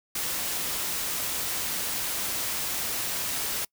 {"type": "noise", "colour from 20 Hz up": "white", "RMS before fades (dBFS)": -30, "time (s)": [0.15, 3.65], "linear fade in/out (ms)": 5, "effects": ["noise-tail reverb RT60 0.1 s tail -26 dB re dry"]}